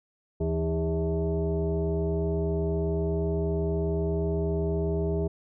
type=tone with frequency modulation; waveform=sine; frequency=164.5 Hz; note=E3; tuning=3 cents flat; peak=-24 dBFS; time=0.4-5.28 s; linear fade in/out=10 ms; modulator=241 Hz; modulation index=1.5; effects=none